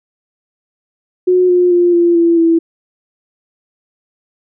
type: tone with pitch steps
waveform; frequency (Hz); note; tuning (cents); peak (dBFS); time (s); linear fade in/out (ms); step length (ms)
sine; 364.2 / 357.3 / 350.6 / 344 / 337.5 / 331.1; F#4 / F4 / F4 / F4 / E4 / E4; -27 / +40 / +7 / -26 / +41 / +8; -7; 1.27-2.59; 10; 220
effects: none